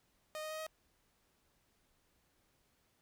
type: tone with pitch steps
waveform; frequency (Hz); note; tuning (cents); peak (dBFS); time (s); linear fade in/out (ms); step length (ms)
sawtooth; 617 / 621.7 / 626.3 / 631.1; D#5 / D#5 / D#5 / D#5; -15 / -2 / +11 / +24; -37; 0.35-0.666; 0; 79
effects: pink hiss -75 dBFS RMS until 3.01 s